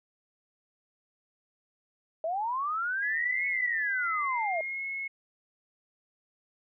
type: linear two-way sweep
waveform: sine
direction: up then down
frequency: 622.3 to 2217 to 622.3 Hz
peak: -28 dBFS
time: 2.24-4.61 s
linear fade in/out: 2 ms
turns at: 3.47 s
type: tone with pitch glide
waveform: sine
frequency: 1975.5 to 2179 Hz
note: B6 to C#7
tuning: 0 to -30 cents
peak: -32 dBFS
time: 3.02-5.08 s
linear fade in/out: 10 ms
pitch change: +170 cents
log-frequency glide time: 3.78-4.84 s
effects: none